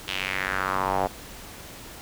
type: tone with band-pass filter sweep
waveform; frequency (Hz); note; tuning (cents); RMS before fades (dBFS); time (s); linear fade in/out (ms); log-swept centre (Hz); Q
square; 47.56; F#1; +48; -27; 0.07-1.08; 20; 3200 to 700; 3
effects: pink hiss -42 dBFS RMS until 2.01 s